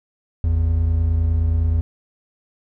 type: tone pair together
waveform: triangle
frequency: 52.78 / 82.41 Hz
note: G#1 / E2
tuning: +29 / 0 cents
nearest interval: minor sixth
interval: 771 cents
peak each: -21 / -14 dBFS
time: 0.44-1.81 s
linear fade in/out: 0 ms
effects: none